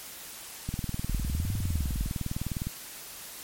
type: click train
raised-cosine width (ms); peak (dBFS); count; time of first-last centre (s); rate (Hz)
5; -19; 40; 0.69-2.67; 19.7
type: linear two-way sweep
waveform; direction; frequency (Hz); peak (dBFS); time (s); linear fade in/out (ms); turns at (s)
sine; up then down; 36.71 to 103.83 to 37.77; -28; 1.09-2.1; 20; 1.55
effects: white hiss -43 dBFS RMS until 3.43 s + MP3 64 kbps